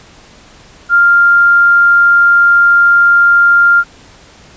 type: tone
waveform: sine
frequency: 1396.9 Hz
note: F6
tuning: in tune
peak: -4 dBFS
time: 0.89-3.84 s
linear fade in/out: 50 ms
effects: pink hiss -40 dBFS RMS until 4.56 s + resampled to 16000 Hz